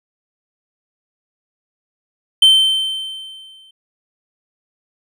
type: tone with exponential decay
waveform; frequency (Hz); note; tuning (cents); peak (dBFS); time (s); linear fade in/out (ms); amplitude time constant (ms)
triangle; 3100; G7; -20; -3; 2.42-3.71; 5; 280
effects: none